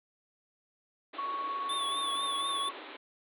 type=band-pass noise; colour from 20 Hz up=pink; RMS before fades=-46 dBFS; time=1.13-2.97 s; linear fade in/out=10 ms; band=270 to 4000 Hz; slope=96 dB/octave
type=tone with tremolo; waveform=sine; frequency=1112 Hz; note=C#6; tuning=5 cents sharp; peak=-31 dBFS; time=1.18-2.71 s; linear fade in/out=10 ms; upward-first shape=sine; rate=19 Hz; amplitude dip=30%
type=tone with vibrato; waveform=square; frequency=3500 Hz; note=A7; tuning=10 cents flat; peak=-34 dBFS; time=1.69-2.69 s; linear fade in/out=5 ms; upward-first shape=triangle; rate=4.1 Hz; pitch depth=76 cents each way
effects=none